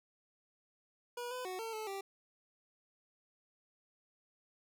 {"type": "tone with pitch steps", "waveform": "25% pulse", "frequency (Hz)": [483.8, 503, 369.8, 451.5, 434.8, 391.6], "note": ["B4", "B4", "F#4", "A4", "A4", "G4"], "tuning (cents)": [-36, 32, -1, 45, -21, -2], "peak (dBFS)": -36, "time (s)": [1.17, 2.01], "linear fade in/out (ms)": 5, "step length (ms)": 140, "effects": []}